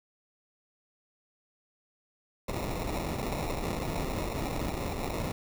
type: noise with sample-and-hold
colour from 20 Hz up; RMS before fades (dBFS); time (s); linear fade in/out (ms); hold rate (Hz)
pink; -33; 2.48-5.32; 5; 1575
effects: none